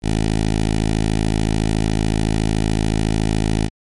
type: tone with notch filter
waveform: 10% pulse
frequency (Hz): 53.8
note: A1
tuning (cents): -38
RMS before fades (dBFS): -18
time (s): 0.02-3.7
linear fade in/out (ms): 50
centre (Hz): 1200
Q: 1.1
effects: MP3 48 kbps